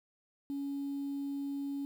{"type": "tone", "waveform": "sine", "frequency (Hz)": 280, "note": "C#4", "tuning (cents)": 18, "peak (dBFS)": -33, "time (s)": [0.5, 1.85], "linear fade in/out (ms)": 0, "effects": ["tanh soft clip ceiling -31 dBFS", "10-bit"]}